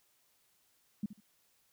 sine tone with echo, 207.7 Hz, G#3, in tune, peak -31 dBFS, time 1.03-1.06 s, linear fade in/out 5 ms, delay 72 ms, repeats 2, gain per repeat -13 dB, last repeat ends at 1.204 s, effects white hiss -72 dBFS RMS until 1.72 s

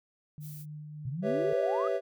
sine tone with tremolo, 150.8 Hz, D3, 46 cents sharp, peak -39 dBFS, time 0.38-1.53 s, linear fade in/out 0 ms, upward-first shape sine, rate 3.5 Hz, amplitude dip 25%
violet noise, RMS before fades -49 dBFS, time 0.4-0.66 s, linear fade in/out 50 ms
sine exponential sweep, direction up, 115.1 to 1291 Hz, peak -32 dBFS, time 1.05-1.88 s, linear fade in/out 5 ms
triangle chord, C# half-diminished seventh, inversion second, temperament equal, 392 / 493.9 / 554.4 / 659.3 Hz, G4 / B4 / C#5 / E5, 0 / 0 / 0 / 0 cents, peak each -31 dBFS, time 1.22-2.01 s, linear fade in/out 50 ms
effects none

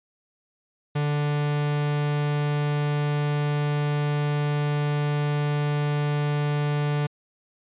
45% pulse tone, 146.83 Hz, D3, in tune, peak -22 dBFS, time 0.95-7.07 s, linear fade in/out 10 ms, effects resampled to 8000 Hz

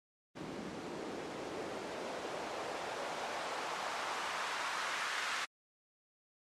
white noise with band-pass filter sweep, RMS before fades -40 dBFS, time 0.35-5.46 s, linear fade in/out 20 ms, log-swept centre 260 to 1500 Hz, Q 1.3, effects low-pass 8000 Hz 12 dB/octave + MP3 64 kbps

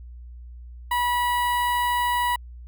sawtooth tone with notch filter, 973 Hz, B5, 26 cents flat, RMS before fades -23 dBFS, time 0.91-2.36 s, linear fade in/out 5 ms, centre 5900 Hz, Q 0.55, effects added 60 Hz sine -38 dBFS peak until 2.67 s

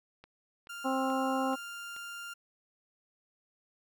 click train, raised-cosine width 0.3 ms, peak -35 dBFS, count 5, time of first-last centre 0.24-1.964 s, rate 2.32 Hz
30% pulse tone, 1396.9 Hz, F6, in tune, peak -38 dBFS, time 0.69-2.34 s, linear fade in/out 10 ms
harmonic tone, 264.4 Hz, C4, 18 cents sharp, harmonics 1 / 2 / 3 / 4 / 5, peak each -32 / -35 / -34 / -37 / -39 dBFS, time 0.84-1.56 s, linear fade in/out 20 ms
effects none

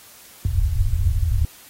white low-pass noise, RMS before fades -19 dBFS, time 0.45-1.45 s, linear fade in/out 2 ms, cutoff 100 Hz, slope 48 dB/octave, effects white hiss -46 dBFS RMS until 1.69 s + AAC 48 kbps

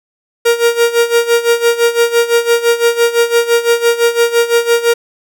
45% pulse tone with tremolo, 469.3 Hz, A#4, 12 cents sharp, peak -6 dBFS, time 0.45-4.94 s, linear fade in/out 10 ms, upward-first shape sine, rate 5.9 Hz, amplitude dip 80%, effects none

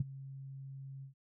sine tone with ADSR envelope, 135.6 Hz, C#3, 38 cents flat, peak -26 dBFS, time 0-1.14 s, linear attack 5 ms, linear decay 22 ms, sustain -18 dB, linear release 110 ms, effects none

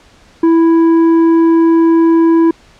sine tone with tanh clipping, 329.9 Hz, E4, 1 cent sharp, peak -7 dBFS, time 0.43-2.51 s, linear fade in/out 5 ms, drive 7 dB, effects pink hiss -45 dBFS RMS until 2.79 s + low-pass 6000 Hz 12 dB/octave

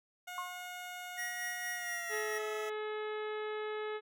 15% pulse tone with pitch glide, 721 to 653.6 Hz, F#5 to E5, -45 to -15 cents, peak -36 dBFS, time 0.27-2.7 s, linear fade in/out 10 ms, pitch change -170 cents, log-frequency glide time 1.74-2.41 s
sine tone with exponential decay, 1074 Hz, C6, 45 cents sharp, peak -34 dBFS, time 0.38-0.67 s, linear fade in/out 1 ms, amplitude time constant 63 ms
square tone with tremolo, 1900 Hz, A#6, 33 cents sharp, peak -37 dBFS, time 1.17-2.39 s, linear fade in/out 20 ms, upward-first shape sine, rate 4.3 Hz, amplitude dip 40%
harmonic tone, 427.1 Hz, G#4, 48 cents sharp, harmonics 1 / 2 / 3 / 4 / 5 / 6 / 7 / 8 / 9, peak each -37 / -47 / -46 / -48 / -50 / -56 / -58 / -57 / -58 dBFS, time 2.09-4.01 s, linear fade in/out 50 ms
effects none

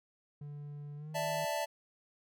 triangle tone with pitch glide, 145.8 to 155.36 Hz, D3 to D#3, -12 to -2 cents, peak -40 dBFS, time 0.41-1.45 s, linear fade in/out 5 ms, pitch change +110 cents, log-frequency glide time 0.96-1.11 s
square chord, D suspended second, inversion none, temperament just, 587.3 / 660.7 / 881 Hz, D5 / E5 / A5, 0 / +4 / +2 cents, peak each -38 dBFS, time 1.14-1.66 s, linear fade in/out 20 ms
effects none

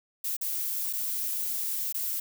violet noise with dropouts, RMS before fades -31 dBFS, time 0.24-2.2 s, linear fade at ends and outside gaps 5 ms, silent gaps 0.367-0.411 / 0.929-0.933 / 1.925-1.944 s, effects none

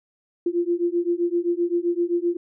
sine beating tone pair, 342.6 / 350.3 Hz, F4 / F4, -33 / +5 cents, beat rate 7.7 Hz, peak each -23 dBFS, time 0.46-2.37 s, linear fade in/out 5 ms, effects none

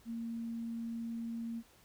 sine tone, 230.4 Hz, A#3, 20 cents flat, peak -37 dBFS, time 0.05-1.63 s, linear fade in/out 50 ms, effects pink hiss -64 dBFS RMS until 1.84 s

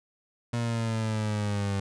30% pulse linear sweep, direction down, 119 to 98 Hz, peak -24 dBFS, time 0.53-1.8 s, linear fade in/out 5 ms, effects resampled to 22050 Hz

